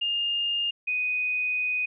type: tone pair in turn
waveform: sine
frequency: 2822 / 2492 Hz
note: F7 / D#7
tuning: +17 / +2 cents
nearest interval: major second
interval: 215 cents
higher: first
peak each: -24 dBFS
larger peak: neither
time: 0.01-0.71 / 0.87-1.86 s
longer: second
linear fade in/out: 10 ms
effects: none